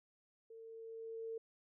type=tone with level ramp; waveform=sine; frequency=451.5 Hz; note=A4; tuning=45 cents sharp; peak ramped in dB=-52 to -40 dBFS; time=0.5-1.38 s; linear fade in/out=5 ms; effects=none